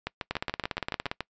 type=two click trains; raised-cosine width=0.3 ms; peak=-14 / -13 dBFS; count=9 / 15; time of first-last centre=0.07-1.206 / 0.31-1.115 s; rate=7.04 / 17.4 Hz; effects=noise-tail reverb RT60 0.1 s tail -24 dB re dry + resampled to 16000 Hz